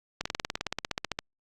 slowing click train, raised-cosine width 0.2 ms, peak -12 dBFS, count 18, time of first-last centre 0.21-1.189 s, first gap 45 ms, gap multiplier 1.03, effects Opus 48 kbps

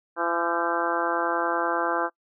harmonic tone with a mistuned harmonic, 169.7 Hz, F3, 49 cents flat, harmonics 2 / 3 / 4 / 5 / 6 / 7 / 8 / 9, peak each -31 / -31 / -31 / -31 / -31 / -31 / -31 / -31 dBFS, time 0.16-2.1 s, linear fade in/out 50 ms, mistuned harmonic 9, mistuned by +35 cents, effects noise-tail reverb RT60 0.1 s tail -26 dB re dry

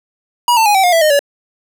square tone with pitch steps, 963 / 893.3 / 828.7 / 768.8 / 713.1 / 661.6 / 613.7 / 569.3 Hz, B5 / A5 / G#5 / G5 / F5 / E5 / D#5 / C#5, -44 / +26 / -4 / -34 / +36 / +6 / -24 / +46 cents, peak -9 dBFS, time 0.48-1.192 s, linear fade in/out 2 ms, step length 89 ms, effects none

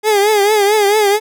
30% pulse tone with vibrato, 415.3 Hz, G#4, in tune, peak -7 dBFS, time 0.03-1.2 s, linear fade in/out 50 ms, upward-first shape triangle, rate 4.5 Hz, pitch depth 100 cents each way, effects none

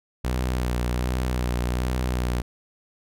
sawtooth tone with vibrato, 61.74 Hz, B1, in tune, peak -19 dBFS, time 0.24-2.42 s, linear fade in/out 10 ms, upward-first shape sine, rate 1.3 Hz, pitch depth 32 cents each way, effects none

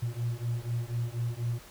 triangle beating tone pair, 116.54 / 120.64 Hz, A#2 / B2, 0 / -40 cents, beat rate 4.1 Hz, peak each -30 dBFS, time 0.02-1.59 s, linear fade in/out 10 ms, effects tanh soft clip ceiling -22 dBFS + pink hiss -51 dBFS RMS until 1.7 s

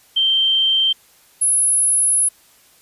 sine tone pair in turn, 3136 / 10570 Hz, G7 / E9, 0 / +4 cents, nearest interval octave + major sixth, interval 2104 cents, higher second, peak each -13 dBFS, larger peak neither, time 0.16-0.93 / 1.41-2.29 s, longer second, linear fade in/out 10 ms, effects white hiss -52 dBFS RMS until 2.81 s + resampled to 32000 Hz

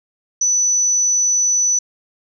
sine tone, 5970 Hz, F#8, 15 cents sharp, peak -13 dBFS, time 0.41-1.79 s, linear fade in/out 5 ms, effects none

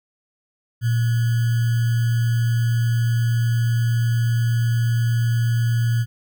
sine tone with sample-and-hold, 116.7 Hz, A#2, 2 cents sharp, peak -16 dBFS, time 0.81-6.06 s, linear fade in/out 50 ms, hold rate 1575 Hz, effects none

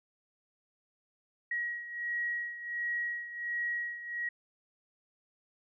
sine beating tone pair, 1903 / 1904.4 Hz, A#6 / A#6, +35 / +37 cents, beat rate 1.4 Hz, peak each -34 / -39 dBFS, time 1.51-4.29 s, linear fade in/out 5 ms, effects none

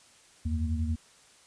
sine tone cluster, 80.2 / 91 / 231.8 Hz, E2 / F#2 / A#3, -47 / -28 / -10 cents, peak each -28 / -35 / -34 dBFS, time 0.45-0.96 s, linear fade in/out 10 ms, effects white hiss -58 dBFS RMS until 1.46 s + resampled to 22050 Hz

